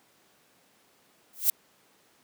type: noise with exponential growth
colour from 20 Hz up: violet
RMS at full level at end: -18 dBFS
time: 1.33-1.5 s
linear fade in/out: 2 ms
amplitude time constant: 36 ms
effects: pink hiss -63 dBFS RMS until 2.23 s + high-pass 200 Hz 12 dB/octave